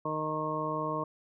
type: harmonic tone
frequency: 154.8 Hz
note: D#3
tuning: 9 cents flat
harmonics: 1 / 2 / 3 / 4 / 6 / 7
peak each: -39 / -38 / -38 / -37 / -39 / -34 dBFS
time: 0.05-1.04 s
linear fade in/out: 5 ms
effects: none